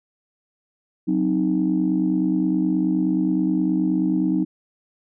sine chord, C diminished, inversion second, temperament equal, 185 / 261.6 / 311.1 Hz, Gb3 / C4 / Eb4, 0 / 0 / 0 cents, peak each -22 / -23 / -20 dBFS, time 1.07-4.45 s, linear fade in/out 20 ms, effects tanh soft clip ceiling -10 dBFS

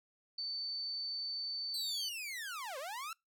sine tone, 4536 Hz, C#8, 39 cents sharp, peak -37 dBFS, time 0.38-2.09 s, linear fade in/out 5 ms
sawtooth linear two-way sweep, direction down then up, 4173 to 502 to 1368 Hz, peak -37 dBFS, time 1.74-3.13 s, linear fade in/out 2 ms, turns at 2.78 s
effects noise-tail reverb RT60 0.2 s tail -26 dB re dry

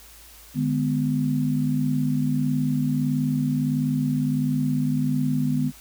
sine chord, G# diminished, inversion second, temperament just, 149.51 / 207.7 / 249.2 Hz, D3 / G#3 / B3, +31 / 0 / +16 cents, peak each -24 / -29 / -23 dBFS, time 0.54-5.72 s, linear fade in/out 50 ms, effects added 55 Hz sine -51 dBFS peak until 5.8 s + white hiss -48 dBFS RMS until 5.8 s

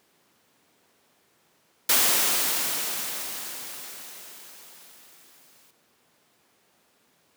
white noise with exponential decay, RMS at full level -19 dBFS, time 1.89-5.71 s, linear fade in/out 5 ms, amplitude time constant 830 ms, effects pink hiss -64 dBFS RMS until 7.36 s + high-pass 200 Hz 12 dB/octave

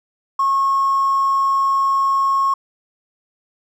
triangle tone with hard clipping, 1090 Hz, C#6, 29 cents flat, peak -14 dBFS, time 0.39-2.54 s, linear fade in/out 5 ms, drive 3 dB, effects none

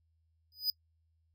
square tone with exponential growth, 4978 Hz, D#8, in tune, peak -25 dBFS, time 0.52-0.7 s, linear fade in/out 1 ms, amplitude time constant 37 ms, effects noise-tail reverb RT60 0.1 s tail -26 dB re dry + added 81 Hz sine -70 dBFS peak until 1.34 s

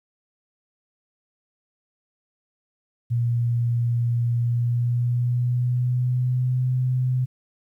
sine tone with pitch glide, 118.8 to 127.33 Hz, A#2 to C3, +33 to -47 cents, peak -19 dBFS, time 3.1-7.26 s, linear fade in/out 20 ms, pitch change +120 cents, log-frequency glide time 4.38-6.69 s, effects 10-bit

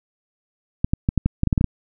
clicks, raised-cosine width 5 ms, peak -5 dBFS, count 11, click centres 0.845 / 0.935 / 1.089 / 1.177 / 1.26 / 1.434 / 1.473 / 1.528 / 1.578 / 1.611 / 1.643 s, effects none

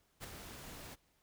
pink noise with ADSR envelope, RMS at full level -43 dBFS, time 0.2-0.96 s, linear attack 40 ms, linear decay 8 ms, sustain -7 dB, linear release 27 ms, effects pink hiss -74 dBFS RMS until 1.22 s

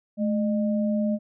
sine tone pair together, 215 / 608.1 Hz, A3 / D#5, -40 / -40 cents, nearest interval octave + tritone, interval 1800 cents, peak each -22 / -29 dBFS, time 0.17-1.19 s, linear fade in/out 50 ms, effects none

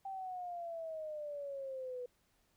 sine exponential sweep, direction down, 784 to 490 Hz, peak -40 dBFS, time 0.05-2.06 s, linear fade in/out 5 ms, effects pink hiss -75 dBFS RMS until 2.56 s

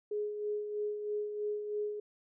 sine tone with tremolo, 418.3 Hz, G#4, 12 cents sharp, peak -31 dBFS, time 0.11-2 s, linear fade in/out 5 ms, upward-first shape sine, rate 3.1 Hz, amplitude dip 50%, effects none

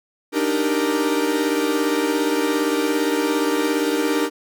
45% pulse chord, Eb major seventh, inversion third, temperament equal, 293.7 / 311.1 / 392 / 466.2 Hz, D4 / Eb4 / G4 / Bb4, 0 / 0 / 0 / 0 cents, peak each -23 / -24 / -25 / -24 dBFS, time 0.32-4.3 s, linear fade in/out 50 ms, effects none

